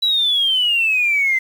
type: exponential sweep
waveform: sine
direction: down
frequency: 3951 to 2052 Hz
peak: -13 dBFS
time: 0.02-1.39 s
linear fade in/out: 10 ms
effects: tanh soft clip ceiling -9 dBFS + 7-bit